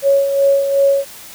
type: tone with tremolo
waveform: sine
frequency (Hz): 554.4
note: C#5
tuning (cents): 0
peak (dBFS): -8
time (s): 0.02-1.05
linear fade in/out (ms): 50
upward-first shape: sine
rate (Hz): 2.7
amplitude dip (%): 55
effects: white hiss -36 dBFS RMS until 1.34 s